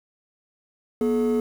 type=tone pair together; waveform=triangle; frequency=240.3 / 428.5 Hz; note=B3 / A4; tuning=-47 / -46 cents; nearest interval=minor seventh; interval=1001 cents; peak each=-19 dBFS; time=1.01-1.4 s; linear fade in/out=2 ms; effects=tanh soft clip ceiling -14 dBFS + 8-bit